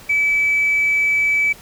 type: tone with tanh clipping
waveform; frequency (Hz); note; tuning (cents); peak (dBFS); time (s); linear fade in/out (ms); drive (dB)
triangle; 2300; D7; -37; -14; 0.09-1.53; 10; 4
effects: pink hiss -42 dBFS RMS until 1.61 s